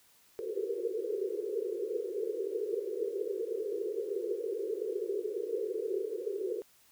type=band-pass noise; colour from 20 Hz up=pink; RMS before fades=-35 dBFS; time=0.39-6.62 s; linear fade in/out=0 ms; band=370 to 480 Hz; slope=96 dB/octave; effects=white hiss -64 dBFS RMS until 6.91 s